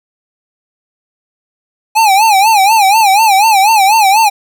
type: tone with vibrato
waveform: square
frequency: 830.6 Hz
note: G#5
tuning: in tune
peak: -6 dBFS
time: 1.95-4.3 s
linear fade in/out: 20 ms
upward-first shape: sine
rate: 4.1 Hz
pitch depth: 150 cents each way
effects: 8-bit